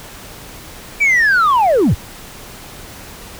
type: linear sweep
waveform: sine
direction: down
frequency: 2349 to 48.01 Hz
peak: -7 dBFS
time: 1-1.95 s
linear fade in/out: 20 ms
effects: tanh soft clip ceiling -8 dBFS + pink hiss -35 dBFS RMS until 3.39 s